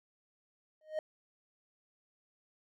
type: tone with exponential growth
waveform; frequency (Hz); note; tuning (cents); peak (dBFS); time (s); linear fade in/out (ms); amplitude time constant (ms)
triangle; 621; D#5; -3; -27; 0.81-0.99; 2; 38
effects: none